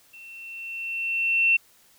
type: tone with level ramp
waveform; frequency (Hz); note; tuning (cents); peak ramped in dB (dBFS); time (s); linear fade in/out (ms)
sine; 2700; E7; +41; -43 to -15; 0.13-1.57; 10
effects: white hiss -58 dBFS RMS until 1.98 s